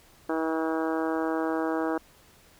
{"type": "harmonic tone", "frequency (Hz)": 160.7, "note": "E3", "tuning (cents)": -44, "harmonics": [2, 3, 4, 5, 6, 7, 8, 9, 10], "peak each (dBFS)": [-28, -32, -34, -36, -38, -39, -40, -41, -42], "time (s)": [0.29, 1.98], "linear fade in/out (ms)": 5, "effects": ["pink hiss -57 dBFS RMS until 2.59 s"]}